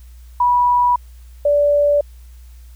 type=tone pair in turn; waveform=sine; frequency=977 / 580.9 Hz; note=B5 / D5; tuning=-19 / -19 cents; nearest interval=major sixth; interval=900 cents; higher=first; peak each=-11 dBFS; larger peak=neither; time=0.4-0.96 / 1.45-2.01 s; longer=neither; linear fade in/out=5 ms; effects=added 60 Hz sine -37 dBFS peak until 2.75 s + white hiss -55 dBFS RMS until 2.75 s